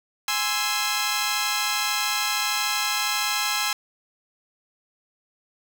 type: chord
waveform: 10% pulse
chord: Ab augmented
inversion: none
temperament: equal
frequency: 830.6 / 1046.5 / 1318.5 Hz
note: Ab5 / C6 / E6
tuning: 0 / 0 / 0 cents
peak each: -19 dBFS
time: 0.28-3.73 s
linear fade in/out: 2 ms
effects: none